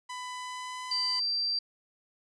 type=tone with pitch glide; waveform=sawtooth; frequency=999 to 1007.1 Hz; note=B5 to B5; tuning=+20 to +34 cents; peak=-33 dBFS; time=0.09-1.2 s; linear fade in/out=10 ms; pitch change=+14 cents; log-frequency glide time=0.33-0.87 s
type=tone; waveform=sine; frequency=4699 Hz; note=D8; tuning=in tune; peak=-27 dBFS; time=0.91-1.59 s; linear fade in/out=5 ms
effects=resampled to 22050 Hz